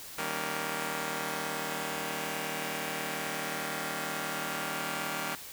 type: chord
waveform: 5% pulse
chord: Eb dominant seventh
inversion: none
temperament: just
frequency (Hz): 155.56 / 194.45 / 233.3 / 280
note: Eb3 / G3 / Bb3 / Db4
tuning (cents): 0 / -14 / +2 / +18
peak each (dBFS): -28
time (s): 0.18-5.35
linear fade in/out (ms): 2
effects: white hiss -45 dBFS RMS until 5.52 s